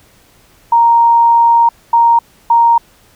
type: tone bursts at uneven times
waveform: sine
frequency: 932.3 Hz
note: A#5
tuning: in tune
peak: -5 dBFS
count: 3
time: 0.72-1.69 / 1.93-2.19 / 2.5-2.78 s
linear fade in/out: 5 ms
effects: pink hiss -48 dBFS RMS until 3.15 s